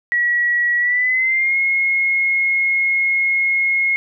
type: tone with pitch glide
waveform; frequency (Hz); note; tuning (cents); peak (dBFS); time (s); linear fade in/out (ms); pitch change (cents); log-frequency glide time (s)
sine; 1924 to 2160; B6 to C#7; -46 to -45; -14; 0.12-3.96; 0; +201; 0.78-1.57
effects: none